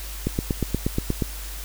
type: click train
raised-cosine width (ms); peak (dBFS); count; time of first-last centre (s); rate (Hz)
3; -9; 9; 0.27-1.222; 8.4
effects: added 50 Hz sine -33 dBFS peak until 1.64 s + white hiss -38 dBFS RMS until 1.64 s